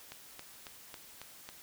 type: click train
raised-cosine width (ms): 0.2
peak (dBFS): -27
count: 6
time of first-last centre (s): 0.12-1.49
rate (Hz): 3.65
effects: white hiss -54 dBFS RMS until 1.62 s